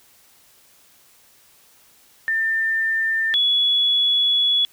sine tone pair in turn, 1795 / 3389 Hz, A6 / G#7, +34 / +34 cents, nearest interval major seventh, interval 1100 cents, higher second, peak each -18 / -15 dBFS, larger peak second, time 2.28-3.34 / 3.34-4.65 s, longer second, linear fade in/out 0 ms, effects white hiss -54 dBFS RMS until 4.72 s

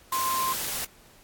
sine tone in noise, 1046.5 Hz, C6, in tune, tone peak -25 dBFS, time 0.12-0.53 s, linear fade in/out 5 ms, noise white, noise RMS -31 dBFS, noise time 0.12-0.85 s, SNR +3 dB, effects pink hiss -55 dBFS RMS until 1.23 s + AAC 64 kbps

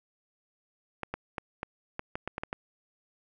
clicks, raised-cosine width 0.5 ms, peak -18 dBFS, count 10, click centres 1.033 / 1.14 / 1.382 / 1.631 / 1.994 / 2.155 / 2.276 / 2.381 / 2.435 / 2.529 s, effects none

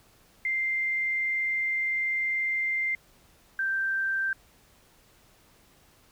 sine tone pair in turn, 2093 / 1568 Hz, C7 / G6, 0 / 0 cents, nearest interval perfect fourth, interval 500 cents, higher first, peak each -25 dBFS, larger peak neither, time 0.45-2.95 / 3.59-4.33 s, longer first, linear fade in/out 2 ms, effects pink hiss -60 dBFS RMS until 6.11 s

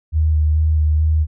sine tone with vibrato, 77.4 Hz, D#2, 9 cents flat, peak -12 dBFS, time 0.12-1.27 s, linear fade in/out 50 ms, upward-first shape square, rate 2.3 Hz, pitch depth 17 cents each way, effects none

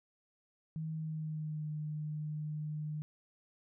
sine tone with pitch glide, 158.5 to 152.04 Hz, D#3 to D#3, +32 to -40 cents, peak -36 dBFS, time 0.76-3.02 s, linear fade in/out 0 ms, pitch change -72 cents, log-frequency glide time 0.93-1.7 s, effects none

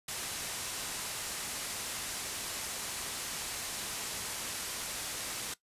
white low-pass noise, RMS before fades -39 dBFS, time 0.08-5.54 s, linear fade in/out 5 ms, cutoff 11000 Hz, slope 24 dB/octave, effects noise-tail reverb RT60 0.1 s tail -17 dB re dry + resampled to 32000 Hz

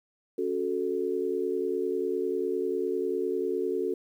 sine chord, F# minor, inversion second, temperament equal, 277.2 / 370 / 440 Hz, C#4 / F#4 / A4, 0 / 0 / 0 cents, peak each -35 / -29 / -30 dBFS, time 0.38-3.94 s, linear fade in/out 5 ms, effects 10-bit

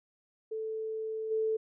sine tone with level steps, 439.8 Hz, A4, 1 cent flat, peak -33 / -27 dBFS, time 0.51-1.57 s, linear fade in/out 10 ms, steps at 1.3 s, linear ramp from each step 20 ms, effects none

